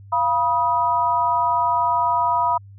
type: tone with amplitude modulation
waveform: sine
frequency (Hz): 972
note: B5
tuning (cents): -28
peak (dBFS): -12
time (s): 0.12-2.58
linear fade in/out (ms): 10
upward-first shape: sine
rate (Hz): 280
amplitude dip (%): 95
effects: added 99 Hz sine -40 dBFS peak until 2.78 s